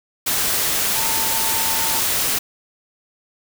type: tone in noise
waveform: sine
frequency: 898 Hz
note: A5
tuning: 35 cents sharp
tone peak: -28 dBFS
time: 0.95-2 s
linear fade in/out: 10 ms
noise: white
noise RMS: -20 dBFS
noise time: 0.26-2.39 s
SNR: -11 dB
effects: none